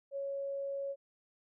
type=tone; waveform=sine; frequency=554.4 Hz; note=C#5; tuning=in tune; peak=-35 dBFS; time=0.11-0.96 s; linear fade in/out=50 ms; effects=none